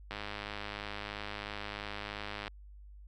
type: click train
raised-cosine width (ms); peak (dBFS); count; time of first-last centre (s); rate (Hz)
0.3; -23; 245; 0.11-2.479; 103
effects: added 50 Hz sine -49 dBFS peak until 3.07 s